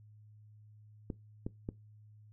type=clicks; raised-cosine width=3 ms; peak=-24 dBFS; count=3; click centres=1.102 / 1.465 / 1.689 s; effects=noise-tail reverb RT60 0.2 s tail -20 dB re dry + added 106 Hz sine -55 dBFS peak until 2.32 s